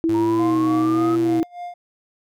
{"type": "tone with vibrato", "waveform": "sine", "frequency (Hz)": 326.1, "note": "E4", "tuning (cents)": -19, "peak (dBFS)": -16, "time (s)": [0.04, 1.43], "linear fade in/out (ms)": 0, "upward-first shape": "sine", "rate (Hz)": 1.1, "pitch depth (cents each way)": 52}
{"type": "tone with pitch glide", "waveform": "sawtooth", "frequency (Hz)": [106.5, 122.34], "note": ["G#2", "B2"], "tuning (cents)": [44, -16], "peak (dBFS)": -25, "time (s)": [0.09, 1.4], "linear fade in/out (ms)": 0, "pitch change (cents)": 240, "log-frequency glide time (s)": [0.19, 0.55]}
{"type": "linear sweep", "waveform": "sine", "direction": "up", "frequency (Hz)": [924, 1284], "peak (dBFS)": -26, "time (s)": [0.14, 1.16], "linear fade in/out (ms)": 10}
{"type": "tone with tremolo", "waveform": "triangle", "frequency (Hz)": 705, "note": "F5", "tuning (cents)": 16, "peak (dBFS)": -26, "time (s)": [0.39, 1.74], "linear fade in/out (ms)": 5, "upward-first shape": "sine", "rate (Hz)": 3.4, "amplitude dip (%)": 90}
{"effects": []}